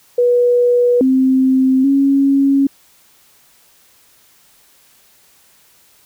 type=tone with pitch steps; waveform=sine; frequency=487 / 261.7 / 275.7 Hz; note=B4 / C4 / C#4; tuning=-24 / 0 / -9 cents; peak=-9 dBFS; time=0.18-2.67 s; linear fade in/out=5 ms; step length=830 ms; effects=white hiss -51 dBFS RMS until 6.05 s